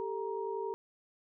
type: tone cluster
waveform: sine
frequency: 392.9 / 443.9 / 940 Hz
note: G4 / A4 / A#5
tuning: +4 / +15 / +14 cents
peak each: -37 / -38 / -40 dBFS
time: 0-0.74 s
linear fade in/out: 0 ms
effects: none